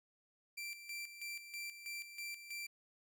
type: tone with tremolo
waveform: sawtooth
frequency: 2351 Hz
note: D7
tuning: 1 cent sharp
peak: -39 dBFS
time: 0.57-2.67 s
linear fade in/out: 10 ms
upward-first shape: square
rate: 3.1 Hz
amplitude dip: 65%
effects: none

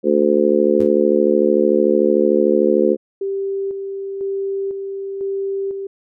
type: harmonic tone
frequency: 73.4 Hz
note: D2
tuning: in tune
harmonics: 3 / 4 / 5 / 6 / 7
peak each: -20 / -21 / -16 / -18 / -18 dBFS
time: 0.03-2.97 s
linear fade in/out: 50 ms
type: tone with exponential decay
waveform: sawtooth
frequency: 98 Hz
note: G2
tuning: in tune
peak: -25 dBFS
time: 0.8-0.98 s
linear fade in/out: 0 ms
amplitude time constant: 37 ms
type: tone with tremolo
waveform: sine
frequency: 392 Hz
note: G4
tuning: in tune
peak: -19 dBFS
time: 3.21-5.87 s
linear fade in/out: 5 ms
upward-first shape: square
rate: 1 Hz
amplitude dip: 40%
effects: none

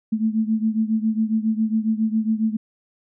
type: beating tone pair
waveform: sine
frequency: 217.8 / 225.1 Hz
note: A3 / A3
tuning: -17 / +40 cents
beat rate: 7.3 Hz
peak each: -20 / -23 dBFS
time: 0.12-2.57 s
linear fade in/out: 10 ms
effects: none

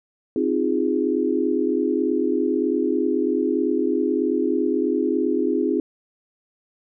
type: chord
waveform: sine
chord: F minor seventh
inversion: second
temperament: equal with one note detuned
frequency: 261.6 / 311.1 / 349.2 / 412.4 Hz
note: C4 / Eb4 / F4 / Ab4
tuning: 0 / 0 / 0 / -12 cents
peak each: -24 dBFS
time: 0.36-5.8 s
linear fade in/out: 2 ms
effects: none

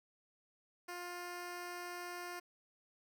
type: tone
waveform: 10% pulse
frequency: 353.1 Hz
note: F4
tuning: 19 cents sharp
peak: -35 dBFS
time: 0.88-2.4 s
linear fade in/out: 10 ms
effects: none

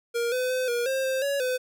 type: tone with pitch steps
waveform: square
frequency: 470.6 / 506 / 511 / 477.7 / 531 / 526 / 562 / 507 Hz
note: A#4 / B4 / C5 / A#4 / C5 / C5 / C#5 / B4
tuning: +16 / +42 / -41 / +42 / +25 / +9 / +24 / +45 cents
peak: -25 dBFS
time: 0.14-1.58 s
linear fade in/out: 20 ms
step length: 180 ms
effects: none

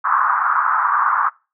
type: band-pass noise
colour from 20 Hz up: pink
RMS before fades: -17 dBFS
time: 0.04-1.3 s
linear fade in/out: 20 ms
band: 1000 to 1400 Hz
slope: 48 dB/octave
effects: noise-tail reverb RT60 0.3 s tail -24 dB re dry

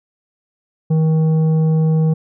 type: tone with tanh clipping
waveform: triangle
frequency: 158.7 Hz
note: D#3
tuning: 35 cents sharp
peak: -13 dBFS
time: 0.9-2.14 s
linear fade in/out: 10 ms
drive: 12 dB
effects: none

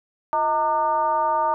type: tone with frequency modulation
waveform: sine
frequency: 915 Hz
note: A#5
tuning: 32 cents flat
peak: -18 dBFS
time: 0.33-1.54 s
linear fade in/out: 0 ms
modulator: 284 Hz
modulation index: 0.9
effects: none

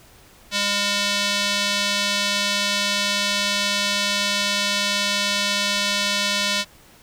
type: tone with band-pass filter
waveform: square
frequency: 202.7 Hz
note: G#3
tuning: 42 cents flat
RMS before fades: -22 dBFS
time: 0.51-6.65 s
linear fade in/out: 50 ms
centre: 4000 Hz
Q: 1.3
effects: pink hiss -50 dBFS RMS until 7.02 s

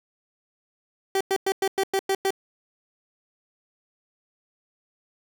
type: tone bursts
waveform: 30% pulse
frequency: 387.3 Hz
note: G4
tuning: 21 cents flat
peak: -18 dBFS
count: 8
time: 1.15-2.306 s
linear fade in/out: 2 ms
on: 57 ms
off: 100 ms
effects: none

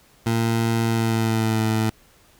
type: tone with pitch glide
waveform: 20% pulse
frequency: 114.6 to 110.25 Hz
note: A#2 to A2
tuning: -29 to +4 cents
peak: -14 dBFS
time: 0.26-1.9 s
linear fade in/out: 5 ms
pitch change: -67 cents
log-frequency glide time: 0.84-1.64 s
effects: pink hiss -55 dBFS RMS until 2.39 s

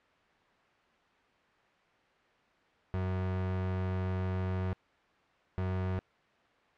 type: tone bursts at uneven times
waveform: 35% pulse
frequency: 92.9 Hz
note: F#2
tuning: 7 cents sharp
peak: -29 dBFS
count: 2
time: 2.94-4.73 / 5.58-5.99 s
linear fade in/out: 0 ms
effects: white hiss -65 dBFS RMS until 6.77 s + low-pass 2000 Hz 12 dB/octave

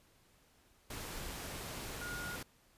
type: tone in noise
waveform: sine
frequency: 1432 Hz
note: F6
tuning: 43 cents sharp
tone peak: -42 dBFS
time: 2.01-2.36 s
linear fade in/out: 5 ms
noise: pink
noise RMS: -44 dBFS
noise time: 0.9-2.43 s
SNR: -1 dB
effects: pink hiss -68 dBFS RMS until 2.77 s + resampled to 32000 Hz

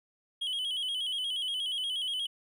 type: tone with vibrato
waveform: triangle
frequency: 3136 Hz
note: G7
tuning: in tune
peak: -29 dBFS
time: 0.41-2.27 s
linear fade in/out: 10 ms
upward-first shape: square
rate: 8.4 Hz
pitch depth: 69 cents each way
effects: none

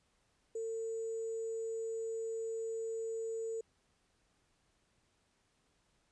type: tone with sample-and-hold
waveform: sine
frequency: 450 Hz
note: A4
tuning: 39 cents sharp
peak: -36 dBFS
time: 0.55-3.61 s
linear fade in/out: 5 ms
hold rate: 7350 Hz
effects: pink hiss -75 dBFS RMS until 6.11 s + resampled to 22050 Hz

